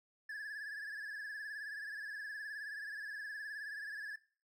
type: tone with vibrato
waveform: triangle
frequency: 1700 Hz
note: G#6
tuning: 40 cents sharp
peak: -40 dBFS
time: 0.29-4.16 s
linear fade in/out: 5 ms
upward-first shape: sine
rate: 19 Hz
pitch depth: 69 cents each way
effects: noise-tail reverb RT60 0.4 s tail -17 dB re dry